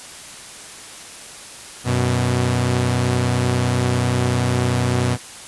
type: tone pair together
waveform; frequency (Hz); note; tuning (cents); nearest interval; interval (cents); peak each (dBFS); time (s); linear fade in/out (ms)
sawtooth; 93.28 / 123.47; F#2 / B2; +15 / 0; perfect fourth; 485; -18 / -14; 1.84-5.18; 50
effects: white hiss -37 dBFS RMS until 5.47 s + resampled to 24000 Hz